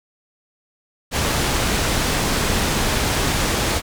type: low-pass noise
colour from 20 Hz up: pink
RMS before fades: -20 dBFS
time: 1.11-3.82 s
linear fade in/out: 50 ms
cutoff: 9700 Hz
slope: 12 dB/octave
effects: none